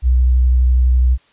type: tone with vibrato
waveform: sine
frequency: 62.6 Hz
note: B1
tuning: 24 cents sharp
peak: -9 dBFS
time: 0.02-1.18 s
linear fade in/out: 50 ms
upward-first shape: square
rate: 12 Hz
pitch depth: 15 cents each way
effects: white hiss -54 dBFS RMS until 1.32 s + resampled to 8000 Hz